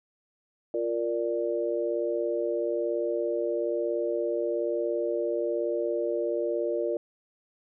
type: chord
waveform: sine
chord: Bb major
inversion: second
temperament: equal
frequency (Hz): 349.2 / 466.2 / 587.3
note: F4 / Bb4 / D5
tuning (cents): 0 / 0 / 0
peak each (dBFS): -30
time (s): 0.74-6.97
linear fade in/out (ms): 2
effects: none

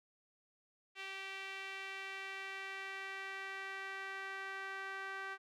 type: tone with band-pass filter sweep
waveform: sawtooth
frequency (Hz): 387.6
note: G4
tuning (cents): -20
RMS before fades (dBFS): -45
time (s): 0.95-5.38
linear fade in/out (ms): 50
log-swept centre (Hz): 2500 to 1600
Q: 2.4
effects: none

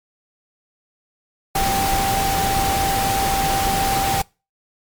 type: tone in noise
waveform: sine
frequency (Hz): 783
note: G5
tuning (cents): -2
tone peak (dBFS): -19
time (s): 1.55-4.22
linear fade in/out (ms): 5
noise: pink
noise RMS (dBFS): -22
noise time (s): 1.55-4.22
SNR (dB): 0
effects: noise-tail reverb RT60 0.3 s tail -25 dB re dry + MP3 96 kbps

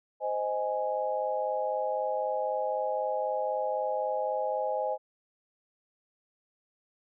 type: chord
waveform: sine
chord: Ab major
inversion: first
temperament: just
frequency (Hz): 519.1 / 623 / 830.6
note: C5 / Eb5 / Ab5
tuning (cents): -14 / +2 / 0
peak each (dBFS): -32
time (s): 0.2-4.98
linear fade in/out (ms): 50
effects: none

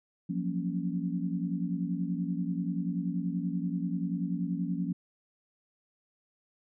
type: chord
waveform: sine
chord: Gb major seventh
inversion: third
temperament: equal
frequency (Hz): 174.61 / 185 / 233.1 / 277.2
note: F3 / Gb3 / Bb3 / Db4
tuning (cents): 0 / 0 / 0 / 0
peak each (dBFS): -32 / -35 / -38 / -36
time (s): 0.29-4.93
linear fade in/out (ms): 10
effects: none

